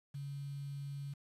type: tone with quantisation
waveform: sine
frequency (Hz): 140.7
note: C#3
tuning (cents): +26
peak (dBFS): -40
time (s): 0.14-1.14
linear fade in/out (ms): 10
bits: 10
effects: resampled to 32000 Hz